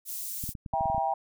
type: high-pass noise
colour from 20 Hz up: white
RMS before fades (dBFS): -36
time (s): 0.05-0.54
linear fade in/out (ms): 50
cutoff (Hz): 7600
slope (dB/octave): 12
type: clicks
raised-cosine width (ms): 5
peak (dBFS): -25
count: 10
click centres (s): 0.439 / 0.491 / 0.552 / 0.662 / 0.738 / 0.809 / 0.857 / 0.9 / 0.947 / 0.98
type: chord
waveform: sine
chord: E diminished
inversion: none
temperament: just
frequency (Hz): 659.3 / 791.1 / 949.3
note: E5 / G5 / Bb5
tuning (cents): 0 / +16 / +31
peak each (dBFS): -32 / -27 / -32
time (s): 0.73-1.14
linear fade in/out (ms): 5
effects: none